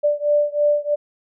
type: beating tone pair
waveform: sine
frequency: 587.3 / 590.4 Hz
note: D5 / D5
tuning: 0 / +9 cents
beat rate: 3.1 Hz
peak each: -18 / -19 dBFS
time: 0.03-0.96 s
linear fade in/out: 20 ms
effects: none